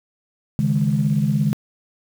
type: chord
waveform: sine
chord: C# suspended second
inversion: none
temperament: equal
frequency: 138.59 / 155.56 / 207.7 Hz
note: C#3 / D#3 / G#3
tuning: 0 / 0 / 0 cents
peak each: -20 dBFS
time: 0.59-1.53 s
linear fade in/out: 0 ms
effects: tanh soft clip ceiling -7 dBFS + 7-bit